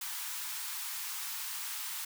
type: high-pass noise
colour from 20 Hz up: white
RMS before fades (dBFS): -39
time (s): 0.01-2.05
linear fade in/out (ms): 5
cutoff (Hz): 830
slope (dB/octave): 96
effects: none